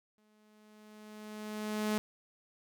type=tone with exponential growth; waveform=sawtooth; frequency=213 Hz; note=G#3; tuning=44 cents sharp; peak=-25 dBFS; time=0.18-1.98 s; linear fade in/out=0 ms; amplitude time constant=390 ms; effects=none